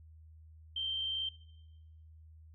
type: tone with amplitude modulation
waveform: sine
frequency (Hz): 3136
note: G7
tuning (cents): 0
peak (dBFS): -32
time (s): 0.76-1.29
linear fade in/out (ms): 5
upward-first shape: sine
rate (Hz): 61.5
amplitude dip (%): 35
effects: noise-tail reverb RT60 1.0 s tail -17 dB re dry + added 79 Hz sine -53 dBFS peak until 2.54 s